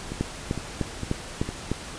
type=two click trains; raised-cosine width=3 ms; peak=-18 / -11 dBFS; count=4 / 6; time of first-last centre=0.12-1.49 / 0.21-1.716 s; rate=2.19 / 3.32 Hz; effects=pink hiss -38 dBFS RMS until 1.98 s + resampled to 22050 Hz